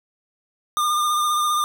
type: tone with vibrato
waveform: square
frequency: 1208 Hz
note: D6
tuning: 48 cents sharp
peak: -19 dBFS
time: 0.77-1.64 s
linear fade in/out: 0 ms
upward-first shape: sine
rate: 15 Hz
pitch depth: 24 cents each way
effects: none